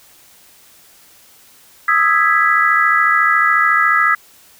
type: chord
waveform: sine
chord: E major seventh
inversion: third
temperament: equal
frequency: 1244.5 / 1318.5 / 1661.2 / 1975.5 Hz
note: D#6 / E6 / G#6 / B6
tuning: 0 / 0 / 0 / 0 cents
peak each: -16 dBFS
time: 1.88-4.15 s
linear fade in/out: 5 ms
effects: white hiss -47 dBFS RMS until 4.59 s